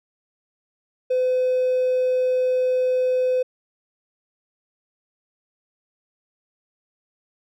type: tone with hard clipping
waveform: triangle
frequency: 508 Hz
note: B4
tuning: 49 cents sharp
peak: -18 dBFS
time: 1.1-3.43 s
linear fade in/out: 10 ms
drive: 4 dB
effects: none